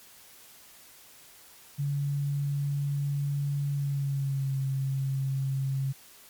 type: tone with pitch glide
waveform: sine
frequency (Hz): 142.1 to 135.06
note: C#3 to C#3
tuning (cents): +43 to -45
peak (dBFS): -26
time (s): 1.78-5.93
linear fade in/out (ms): 20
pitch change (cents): -88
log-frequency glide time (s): 3.7-4.56
effects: white hiss -53 dBFS RMS until 6.29 s + MP3 96 kbps